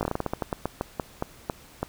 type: slowing click train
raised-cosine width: 1 ms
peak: -12 dBFS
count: 17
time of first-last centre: 0.01-1.83 s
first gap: 19 ms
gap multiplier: 1.21
effects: pink hiss -51 dBFS RMS until 1.88 s